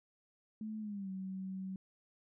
sine tone with pitch glide, 216.6 to 189.65 Hz, A3 to F#3, -27 to +43 cents, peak -39 dBFS, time 0.61-1.76 s, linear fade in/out 2 ms, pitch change -230 cents, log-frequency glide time 0.8-1.1 s, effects none

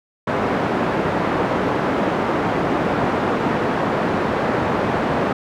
pink band-pass noise, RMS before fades -20 dBFS, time 0.27-5.33 s, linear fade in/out 5 ms, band 180 to 1300 Hz, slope 12 dB/octave, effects none

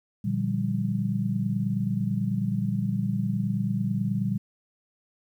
sine chord, G minor seventh, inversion first, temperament just, 117.6 / 147 / 176.4 / 196 Hz, Bb2 / D3 / F3 / G3, +16 / +2 / +18 / 0 cents, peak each -29 / -32 / -32 / -27 dBFS, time 0.24-4.38 s, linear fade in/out 10 ms, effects 10-bit

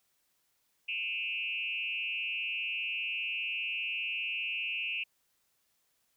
sine tone with frequency modulation, 2625 Hz, E7, 8 cents flat, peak -32 dBFS, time 0.88-5.04 s, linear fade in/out 10 ms, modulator 185 Hz, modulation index 1.2, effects white hiss -75 dBFS RMS until 6.16 s

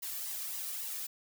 blue noise with flanger, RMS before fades -39 dBFS, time 0.02-1.07 s, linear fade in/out 10 ms, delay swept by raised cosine 1 to 1.75 ms, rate 3.7 Hz, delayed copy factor +0.6, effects none

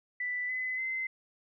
sine tone with pitch steps, 1982 / 2021 / 2061 Hz, B6 / B6 / C7, +6 / +39 / -27 cents, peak -31 dBFS, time 0.2-1.07 s, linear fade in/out 5 ms, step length 290 ms, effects none

